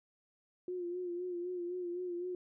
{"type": "tone with vibrato", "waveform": "sine", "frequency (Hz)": 355.3, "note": "F4", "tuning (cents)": 30, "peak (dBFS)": -36, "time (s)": [0.68, 2.35], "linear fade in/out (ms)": 2, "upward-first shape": "sine", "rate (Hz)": 3.9, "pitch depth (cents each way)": 46, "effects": []}